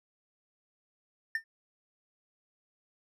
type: tone with exponential decay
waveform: triangle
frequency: 1803 Hz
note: A6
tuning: 42 cents sharp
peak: -23 dBFS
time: 1.35-1.44 s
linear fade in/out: 2 ms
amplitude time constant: 18 ms
effects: none